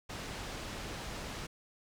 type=low-pass noise; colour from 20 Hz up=pink; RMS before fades=-42 dBFS; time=0.09-1.47 s; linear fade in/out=10 ms; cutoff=6600 Hz; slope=12 dB/octave; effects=none